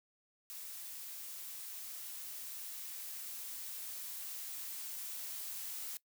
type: noise with level ramp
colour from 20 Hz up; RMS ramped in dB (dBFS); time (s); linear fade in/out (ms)
blue; -47 to -43; 0.5-5.97; 0
effects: noise-tail reverb RT60 0.1 s tail -20 dB re dry